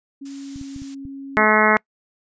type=tone with pitch glide; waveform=sine; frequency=276.4 to 274 Hz; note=C#4 to C#4; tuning=-5 to -20 cents; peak=-31 dBFS; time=0.21-1.45 s; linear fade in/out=10 ms; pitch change=-15 cents; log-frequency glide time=0.46-0.62 s
type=noise; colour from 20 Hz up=blue; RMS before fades=-39 dBFS; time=0.25-0.95 s; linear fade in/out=10 ms
type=clicks; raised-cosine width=5 ms; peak=-25 dBFS; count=5; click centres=0.56 / 0.613 / 0.762 / 0.819 / 1.053 s
type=harmonic tone; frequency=214.7 Hz; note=A3; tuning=42 cents flat; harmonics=1 / 2 / 3 / 4 / 5 / 6 / 7 / 8 / 9 / 10; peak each=-22 / -22 / -22 / -22 / -22 / -22 / -22 / -22 / -22 / -22 dBFS; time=1.37-1.77 s; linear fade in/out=0 ms
effects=noise-tail reverb RT60 0.1 s tail -26 dB re dry + resampled to 16000 Hz